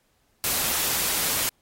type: noise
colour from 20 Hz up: white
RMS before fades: -25 dBFS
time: 0.44-1.49 s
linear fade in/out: 0 ms
effects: pink hiss -68 dBFS RMS until 1.61 s + AAC 48 kbps